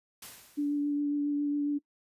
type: noise with exponential decay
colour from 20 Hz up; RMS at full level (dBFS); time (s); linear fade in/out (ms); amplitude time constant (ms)
white; -43; 0.22-1.01; 5; 170
type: tone with vibrato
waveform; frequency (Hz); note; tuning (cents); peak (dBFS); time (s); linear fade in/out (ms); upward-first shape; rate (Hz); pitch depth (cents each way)
sine; 290; D4; -22; -26; 0.57-1.79; 20; triangle; 7.3; 15
effects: noise-tail reverb RT60 0.1 s tail -21 dB re dry + resampled to 32000 Hz